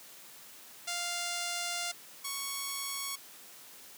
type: tone pair in turn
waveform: 5% pulse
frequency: 698.5 / 1108.8 Hz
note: F5 / C#6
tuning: 0 / 0 cents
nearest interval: minor sixth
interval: 800 cents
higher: second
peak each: -22 / -23 dBFS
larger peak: first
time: 0.87-1.92 / 2.24-3.16 s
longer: first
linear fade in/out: 10 ms
effects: white hiss -52 dBFS RMS until 3.97 s + high-pass 150 Hz 12 dB/octave